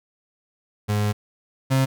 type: tone pair in turn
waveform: 35% pulse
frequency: 104.4 / 133.13 Hz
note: G#2 / C3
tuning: +10 / +30 cents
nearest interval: major third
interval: 420 cents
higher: second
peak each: -18 / -15 dBFS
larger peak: second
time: 0.88-1.13 / 1.7-1.86 s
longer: first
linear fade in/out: 20 ms
effects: none